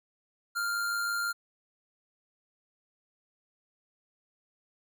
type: tone with amplitude modulation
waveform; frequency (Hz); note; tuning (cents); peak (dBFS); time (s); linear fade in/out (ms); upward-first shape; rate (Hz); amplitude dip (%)
square; 1396.9; F6; 0; -28; 0.55-1.33; 20; sine; 106; 35
effects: none